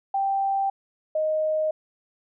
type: tone pair in turn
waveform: sine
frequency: 784 / 622.3 Hz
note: G5 / D#5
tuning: 0 / 0 cents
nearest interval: major third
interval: 400 cents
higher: first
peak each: -21 dBFS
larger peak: neither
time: 0.14-0.7 / 1.15-1.71 s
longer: neither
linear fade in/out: 5 ms
effects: none